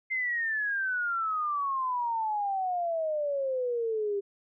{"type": "exponential sweep", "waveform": "sine", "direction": "down", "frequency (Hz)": [2097, 395.2], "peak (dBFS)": -27, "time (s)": [0.1, 4.21], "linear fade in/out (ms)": 20, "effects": []}